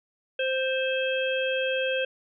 harmonic tone with a mistuned harmonic, 523.3 Hz, C5, in tune, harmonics 1 / 3 / 5 / 6, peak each -26 / -32 / -31 / -34 dBFS, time 0.39-2.05 s, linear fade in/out 5 ms, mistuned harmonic 6, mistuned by +41 cents, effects none

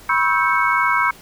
sine tone cluster, 979 / 1082 / 1305 / 1567 / 2209 Hz, B5 / C#6 / E6 / G6 / C#7, -15 / -42 / -18 / -1 / -7 cents, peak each -21 dBFS, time 0.09-1.11 s, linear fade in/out 5 ms, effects pink hiss -44 dBFS RMS until 1.21 s

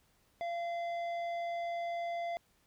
sine tone with tanh clipping, 686 Hz, F5, 31 cents flat, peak -36 dBFS, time 0.41-2.37 s, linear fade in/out 0 ms, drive 10 dB, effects pink hiss -71 dBFS RMS until 2.66 s

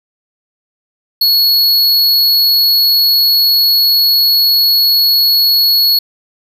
square tone, 4357 Hz, C#8, 31 cents flat, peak -8 dBFS, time 1.21-5.99 s, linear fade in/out 5 ms, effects none

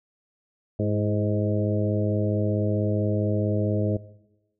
harmonic tone with a mistuned harmonic, 104.5 Hz, G#2, 11 cents sharp, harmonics 1 / 2 / 3 / 4 / 5 / 6, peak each -25 / -28 / -30 / -31 / -32 / -33 dBFS, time 0.79-3.97 s, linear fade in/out 5 ms, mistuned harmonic 3, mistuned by +43 cents, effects noise-tail reverb RT60 1.0 s tail -19 dB re dry

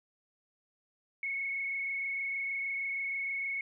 sine tone with frequency modulation, 2200 Hz, C#7, 14 cents flat, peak -32 dBFS, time 1.23-3.61 s, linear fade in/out 2 ms, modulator 26.4 Hz, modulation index 1.2, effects none

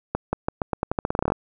accelerating click train, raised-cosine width 1 ms, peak -8 dBFS, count 17, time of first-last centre 0.15-1.321 s, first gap 180 ms, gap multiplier 0.86, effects none

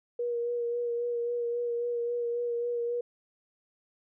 sine tone with vibrato, 476.4 Hz, A#4, 38 cents sharp, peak -28 dBFS, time 0.19-3.01 s, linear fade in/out 5 ms, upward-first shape sine, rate 3.7 Hz, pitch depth 20 cents each way, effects none

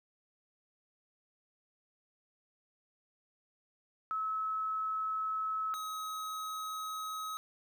sine / square tone pair in turn, 1294 / 1272.5 Hz, E6 / D#6, -32 / +39 cents, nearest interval unison, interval 29 cents, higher first, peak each -32 / -38 dBFS, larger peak first, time 4.11-5.74 / 5.74-7.37 s, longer neither, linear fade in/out 0 ms, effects 12-bit

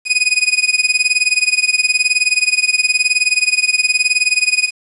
sawtooth tone with tremolo, 2489 Hz, D#7, in tune, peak -5 dBFS, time 0.05-4.71 s, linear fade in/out 50 ms, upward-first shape sine, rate 19 Hz, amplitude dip 90%, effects resampled to 24000 Hz + 7-bit

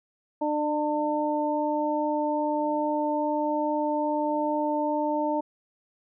harmonic tone, 299.8 Hz, D4, 36 cents sharp, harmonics 1 / 2 / 3, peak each -28 / -28 / -28 dBFS, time 0.41-5.41 s, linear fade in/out 10 ms, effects none

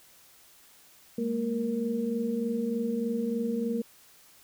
sine tone cluster, 207.5 / 230.8 / 467.8 Hz, G#3 / A#3 / A#4, -1 / -17 / +6 cents, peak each -35 / -29 / -32 dBFS, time 1.18-3.82 s, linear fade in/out 5 ms, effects white hiss -57 dBFS RMS until 4.43 s

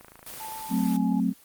click train, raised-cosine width 0.5 ms, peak -31 dBFS, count 17, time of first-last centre 0.01-0.594 s, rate 27.4 Hz
white noise, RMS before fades -40 dBFS, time 0.26-0.97 s, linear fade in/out 5 ms
sine tone with pitch glide, 880 to 842.2 Hz, A5 to G#5, 0 to +24 cents, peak -36 dBFS, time 0.4-1.2 s, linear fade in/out 2 ms, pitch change -76 cents, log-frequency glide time 0.82-0.96 s
sine chord, F# diminished, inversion none, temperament equal, 185 / 220 / 261.6 Hz, F#3 / A3 / C4, 0 / 0 / 0 cents, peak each -26 dBFS, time 0.69-1.34 s, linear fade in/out 50 ms
effects white hiss -55 dBFS RMS until 1.44 s + Opus 24 kbps

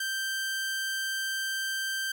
sawtooth tone, 1567 Hz, G6, 1 cent flat, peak -26 dBFS, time 0-2.12 s, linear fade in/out 5 ms, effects none

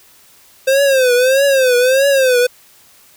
square tone with vibrato, 523.3 Hz, C5, in tune, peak -10 dBFS, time 0.67-2.47 s, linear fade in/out 10 ms, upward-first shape triangle, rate 1.6 Hz, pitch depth 140 cents each way, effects white hiss -47 dBFS RMS until 3.16 s

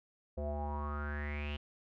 square tone with low-pass filter sweep, 73.42 Hz, D2, in tune, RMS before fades -38 dBFS, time 0.37-1.57 s, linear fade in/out 10 ms, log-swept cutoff 570 to 3000 Hz, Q 8.8, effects none

